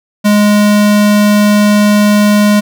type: tone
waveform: square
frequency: 207.7 Hz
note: G#3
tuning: in tune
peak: -6 dBFS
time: 0.24-2.61 s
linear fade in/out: 20 ms
effects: none